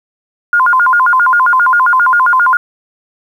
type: tone with vibrato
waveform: sine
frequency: 1211 Hz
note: D#6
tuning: 47 cents flat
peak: -6 dBFS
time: 0.53-2.57 s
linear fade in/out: 2 ms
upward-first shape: square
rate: 7.5 Hz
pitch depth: 280 cents each way
effects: 7-bit